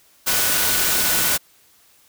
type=tone in noise; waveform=sine; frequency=1480 Hz; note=F#6; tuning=in tune; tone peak=-30 dBFS; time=0.26-1.38 s; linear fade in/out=20 ms; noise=white; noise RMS=-19 dBFS; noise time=0.26-1.38 s; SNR=-14 dB; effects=white hiss -55 dBFS RMS until 2.08 s